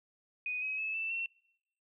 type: tone with pitch steps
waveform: sine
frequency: 2489 / 2543 / 2598 / 2654 / 2711 Hz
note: D#7 / D#7 / E7 / E7 / E7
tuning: 0 / +37 / -26 / +11 / +48 cents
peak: -33 dBFS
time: 0.46-1.26 s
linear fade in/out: 2 ms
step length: 160 ms
effects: noise-tail reverb RT60 0.8 s tail -24 dB re dry